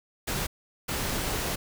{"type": "noise bursts at uneven times", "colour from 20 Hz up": "pink", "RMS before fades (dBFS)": -30, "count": 2, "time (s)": [[0.27, 0.47], [0.88, 1.56]], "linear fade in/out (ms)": 10, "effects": []}